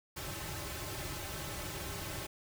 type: noise with comb filter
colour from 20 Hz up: pink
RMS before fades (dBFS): -41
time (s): 0.16-2.27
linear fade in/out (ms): 10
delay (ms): 4.2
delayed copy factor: -0.85
effects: none